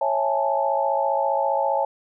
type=chord; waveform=sine; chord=A major seventh; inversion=first; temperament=just; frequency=550 / 660 / 825 / 880 Hz; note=C#5 / E5 / G#5 / A5; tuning=-14 / +2 / -12 / 0 cents; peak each=-24 / -27 / -25 / -24 dBFS; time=0.01-1.85 s; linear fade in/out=5 ms; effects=none